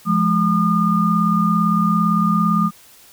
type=tone cluster; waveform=sine; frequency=173.7 / 211.4 / 1214 Hz; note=F3 / G#3 / D#6; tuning=-9 / +31 / -43 cents; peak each=-18 dBFS; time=0.05-2.71 s; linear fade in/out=50 ms; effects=white hiss -47 dBFS RMS until 3.12 s